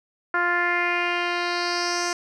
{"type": "tone with low-pass filter sweep", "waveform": "10% pulse", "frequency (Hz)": 350, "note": "F4", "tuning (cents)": 4, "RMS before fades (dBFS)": -24, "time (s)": [0.34, 2.13], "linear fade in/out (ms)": 2, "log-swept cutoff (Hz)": [1500, 6700], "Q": 3.4, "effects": []}